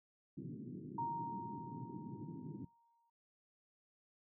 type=band-pass noise; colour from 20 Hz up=pink; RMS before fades=-48 dBFS; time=0.37-2.65 s; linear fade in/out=5 ms; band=120 to 360 Hz; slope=48 dB/octave
type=tone with exponential decay; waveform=sine; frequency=932.3 Hz; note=A#5; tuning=in tune; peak=-36 dBFS; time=0.98-3.1 s; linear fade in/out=5 ms; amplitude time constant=460 ms
effects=noise-tail reverb RT60 0.2 s tail -21 dB re dry